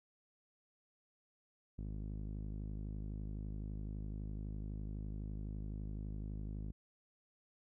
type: tone with low-pass filter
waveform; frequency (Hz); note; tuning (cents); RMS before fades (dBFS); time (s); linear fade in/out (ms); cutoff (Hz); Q
sawtooth; 51.91; G#1; 0; -43; 1.78-6.72; 10; 240; 1.2
effects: none